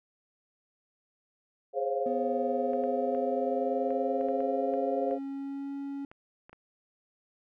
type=chord; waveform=sine; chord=Db major seventh; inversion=second; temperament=equal with one note detuned; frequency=415.3 / 523.3 / 543.9 / 698.5 Hz; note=Ab4 / C5 / Db5 / F5; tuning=0 / 0 / -33 / 0 cents; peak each=-33 dBFS; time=1.73-5.19 s; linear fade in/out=50 ms
type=tone with pitch glide; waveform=triangle; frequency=249.7 to 278.7 Hz; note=B3 to C#4; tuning=+19 to +9 cents; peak=-32 dBFS; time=2.06-6.05 s; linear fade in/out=2 ms; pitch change=+190 cents; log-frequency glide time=2.43-5.74 s
type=clicks; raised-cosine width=0.5 ms; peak=-35 dBFS; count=12; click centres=2.734 / 2.838 / 3.149 / 3.906 / 4.211 / 4.286 / 4.405 / 4.738 / 5.111 / 6.115 / 6.495 / 6.53 s
effects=none